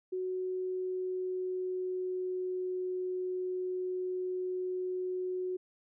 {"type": "tone with pitch glide", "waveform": "sine", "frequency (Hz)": [370, 367.2], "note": ["F#4", "F#4"], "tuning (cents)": [0, -13], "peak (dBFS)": -32, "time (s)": [0.12, 5.57], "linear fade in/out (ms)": 10, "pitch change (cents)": -13, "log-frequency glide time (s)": [0.65, 2.88], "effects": []}